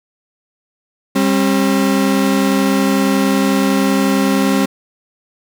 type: tone pair together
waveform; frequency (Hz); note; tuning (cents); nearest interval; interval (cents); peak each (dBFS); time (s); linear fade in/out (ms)
35% pulse; 198.31 / 269.2; G3 / C4; +20 / +49; perfect fourth; 529; -13; 1.15-4.66; 10
effects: none